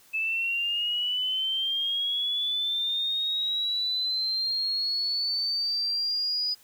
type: linear sweep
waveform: sine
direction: up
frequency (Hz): 2609 to 4953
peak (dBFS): -25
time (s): 0.13-6.55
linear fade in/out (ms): 20
effects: white hiss -57 dBFS RMS until 6.63 s